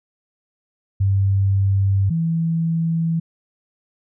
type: tone pair in turn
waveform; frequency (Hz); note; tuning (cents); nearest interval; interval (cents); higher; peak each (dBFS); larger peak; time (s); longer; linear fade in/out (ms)
sine; 97.9 / 164.65; G2 / E3; -2 / -2; major sixth; 900; second; -14 / -17; first; 1-2.1 / 2.1-3.2; neither; 10
effects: none